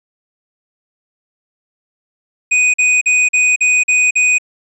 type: tone bursts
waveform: square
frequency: 2489 Hz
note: D#7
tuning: in tune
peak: -10 dBFS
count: 7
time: 2.51-4.384 s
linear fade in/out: 10 ms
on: 230 ms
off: 44 ms
effects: resampled to 24000 Hz